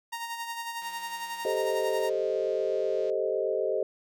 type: tone with tremolo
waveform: sawtooth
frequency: 930 Hz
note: A#5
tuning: 4 cents flat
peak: -28 dBFS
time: 0.12-2.1 s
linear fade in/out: 10 ms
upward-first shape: sine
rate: 11 Hz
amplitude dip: 50%
type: click train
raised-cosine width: 0.2 ms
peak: -35 dBFS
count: 402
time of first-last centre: 0.82-3.098 s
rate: 176 Hz
type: chord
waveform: sine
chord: A half-diminished seventh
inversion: third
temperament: equal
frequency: 392 / 440 / 523.3 / 622.3 Hz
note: G4 / A4 / C5 / Eb5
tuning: 0 / 0 / 0 / 0 cents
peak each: -31 dBFS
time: 1.45-3.83 s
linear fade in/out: 2 ms
effects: none